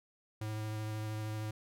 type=tone with vibrato; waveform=square; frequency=108 Hz; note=A2; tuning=32 cents flat; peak=-37 dBFS; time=0.41-1.51 s; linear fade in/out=5 ms; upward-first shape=triangle; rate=13 Hz; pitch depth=15 cents each way; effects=none